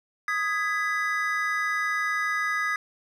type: chord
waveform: triangle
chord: G# minor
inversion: second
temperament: just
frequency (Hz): 1245.9 / 1661.2 / 1993.5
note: D#6 / G#6 / B6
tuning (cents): +2 / 0 / +16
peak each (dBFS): -27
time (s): 0.28-2.76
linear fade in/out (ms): 2
effects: none